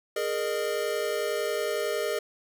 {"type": "chord", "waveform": "square", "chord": "Ab suspended second", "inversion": "none", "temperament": "equal with one note detuned", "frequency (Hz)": [415.3, 466.2, 608.7], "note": ["Ab4", "Bb4", "Eb5"], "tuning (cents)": [0, 0, -38], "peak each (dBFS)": -32, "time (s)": [0.16, 2.19], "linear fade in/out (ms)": 5, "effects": []}